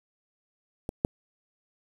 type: clicks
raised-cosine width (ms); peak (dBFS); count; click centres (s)
2; -18 / -9; 2; 0.891 / 1.049
effects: 7-bit